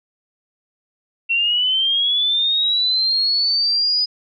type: linear sweep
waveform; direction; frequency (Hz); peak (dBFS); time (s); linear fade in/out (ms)
sine; up; 2705 to 4978; -15; 1.29-4.06; 20
effects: none